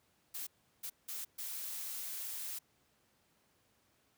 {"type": "noise bursts at uneven times", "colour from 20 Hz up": "blue", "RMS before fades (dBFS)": -42, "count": 4, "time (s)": [[0.34, 0.47], [0.83, 0.9], [1.08, 1.25], [1.38, 2.59]], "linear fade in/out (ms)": 10, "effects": ["pink hiss -73 dBFS RMS until 4.17 s", "high-pass 80 Hz 12 dB/octave"]}